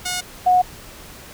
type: tone pair in turn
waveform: 5% pulse / sine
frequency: 724 / 729 Hz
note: F#5 / F#5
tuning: -38 / -26 cents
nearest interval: unison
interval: 12 cents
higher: second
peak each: -11 dBFS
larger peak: neither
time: 0.05-0.21 / 0.46-0.62 s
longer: neither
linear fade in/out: 10 ms
effects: pink hiss -40 dBFS RMS until 1.33 s